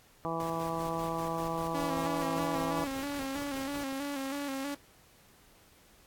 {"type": "harmonic tone", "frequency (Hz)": 164.9, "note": "E3", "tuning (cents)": 1, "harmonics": [1, 2, 3, 4, 5, 6, 7], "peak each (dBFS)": [-39, -39, -39, -39, -39, -39, -39], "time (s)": [0.25, 2.84], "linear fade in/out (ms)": 0}
{"type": "noise with tremolo", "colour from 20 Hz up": "pink", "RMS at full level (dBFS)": -46, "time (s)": [0.4, 3.84], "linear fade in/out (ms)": 0, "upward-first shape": "square", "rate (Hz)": 5.1, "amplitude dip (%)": 45}
{"type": "click train", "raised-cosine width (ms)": 2, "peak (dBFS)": -36, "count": 6, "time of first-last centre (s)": [1.4, 3.925], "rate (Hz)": 1.98}
{"type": "tone with vibrato", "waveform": "sawtooth", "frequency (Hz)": 277.2, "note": "C#4", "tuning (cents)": 0, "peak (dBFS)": -30, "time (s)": [1.74, 4.75], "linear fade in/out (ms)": 10, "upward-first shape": "square", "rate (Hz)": 3.1, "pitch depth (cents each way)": 48}
{"effects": ["pink hiss -61 dBFS RMS until 6.06 s", "AAC 64 kbps"]}